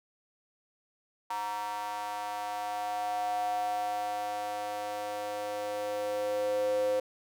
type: tone with high-pass filter sweep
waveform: square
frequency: 103.83 Hz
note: G#2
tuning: in tune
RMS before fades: -33 dBFS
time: 1.3-7 s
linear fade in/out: 5 ms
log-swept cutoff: 900 to 510 Hz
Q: 8.7
effects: none